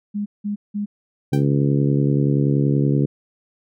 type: tone bursts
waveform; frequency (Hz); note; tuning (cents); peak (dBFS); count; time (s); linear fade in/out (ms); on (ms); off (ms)
sine; 205.8; G#3; -16; -21; 3; 0.14-0.86; 20; 120; 180
type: harmonic tone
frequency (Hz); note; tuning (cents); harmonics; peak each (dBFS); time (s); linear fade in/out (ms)
70.5; C#2; +30; 2 / 3 / 4 / 5 / 6 / 7; -17 / -24 / -22 / -26 / -28 / -32; 1.32-3.06; 10
type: tone with exponential decay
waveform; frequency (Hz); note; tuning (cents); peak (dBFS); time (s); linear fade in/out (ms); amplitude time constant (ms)
sawtooth; 784; G5; 0; -23; 1.33-1.46; 5; 28
effects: none